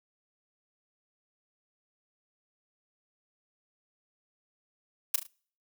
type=noise with echo; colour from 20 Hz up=blue; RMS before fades=-24 dBFS; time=5.14-5.16 s; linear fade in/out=5 ms; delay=36 ms; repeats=3; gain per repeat=-8 dB; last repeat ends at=5.268 s; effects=noise-tail reverb RT60 0.5 s tail -26 dB re dry